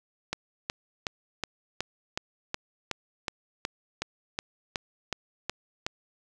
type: click train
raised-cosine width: 0.2 ms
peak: -12 dBFS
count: 16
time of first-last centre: 0.33-5.865 s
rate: 2.71 Hz
effects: none